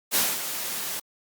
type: noise with ADSR envelope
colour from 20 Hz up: white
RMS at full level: -21 dBFS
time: 0.11-1 s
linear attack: 46 ms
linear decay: 220 ms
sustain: -10 dB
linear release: 12 ms
effects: high-pass 150 Hz 12 dB/octave + Opus 48 kbps